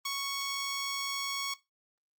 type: tone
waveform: 10% pulse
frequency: 1109 Hz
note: C#6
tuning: in tune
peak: -24 dBFS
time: 0.05-1.54 s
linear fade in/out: 5 ms
effects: noise-tail reverb RT60 0.2 s tail -17 dB re dry + Opus 32 kbps